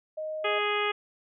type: tone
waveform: sine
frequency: 622.3 Hz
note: D#5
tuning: in tune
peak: -31 dBFS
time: 0.17-0.59 s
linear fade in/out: 10 ms
type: harmonic tone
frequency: 415.3 Hz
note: G#4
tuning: in tune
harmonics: 1 / 2 / 3 / 4 / 5 / 6 / 7 / 8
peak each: -30 / -35 / -31 / -37 / -33 / -34 / -36 / -39 dBFS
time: 0.44-0.92 s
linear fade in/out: 10 ms
effects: none